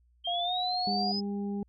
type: linear sweep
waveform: sine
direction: up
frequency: 3136 to 5110 Hz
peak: -31 dBFS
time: 0.24-1.21 s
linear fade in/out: 20 ms
type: tone with pitch glide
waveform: sine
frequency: 698.5 to 728.2 Hz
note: F5 to F#5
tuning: 0 to -28 cents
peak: -30 dBFS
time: 0.27-1.12 s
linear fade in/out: 5 ms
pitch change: +72 cents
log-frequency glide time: 0.44-0.52 s
type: harmonic tone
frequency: 201.6 Hz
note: G3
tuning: 49 cents sharp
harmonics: 1 / 2 / 4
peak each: -31 / -39 / -47 dBFS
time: 0.87-1.63 s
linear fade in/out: 2 ms
effects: added 60 Hz sine -62 dBFS peak until 1.68 s